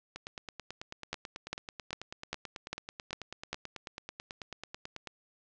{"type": "two click trains", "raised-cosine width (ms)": 0.2, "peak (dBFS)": [-23, -17], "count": [46, 7], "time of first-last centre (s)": [[0.16, 5.073], [1.13, 3.53]], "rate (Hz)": [9.16, 2.5], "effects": ["low-pass 7000 Hz 12 dB/octave"]}